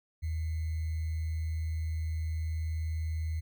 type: tone with sample-and-hold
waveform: sine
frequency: 79.8 Hz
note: D#2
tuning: 44 cents sharp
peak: -30 dBFS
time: 0.22-3.41 s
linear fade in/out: 20 ms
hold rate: 2100 Hz
effects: none